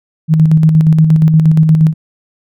sine tone with tremolo, 158.2 Hz, D#3, 29 cents sharp, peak -3 dBFS, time 0.28-1.94 s, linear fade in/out 50 ms, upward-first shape square, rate 8.5 Hz, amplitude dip 40%, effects none

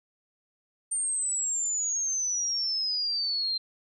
sine exponential sweep, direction down, 8870 to 4131 Hz, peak -26 dBFS, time 0.91-3.58 s, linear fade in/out 10 ms, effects none

